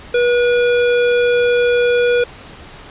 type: tone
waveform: square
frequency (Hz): 484.4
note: B4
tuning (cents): -34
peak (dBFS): -12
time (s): 0.14-2.24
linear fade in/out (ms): 5
effects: pink hiss -37 dBFS RMS until 2.9 s + resampled to 8000 Hz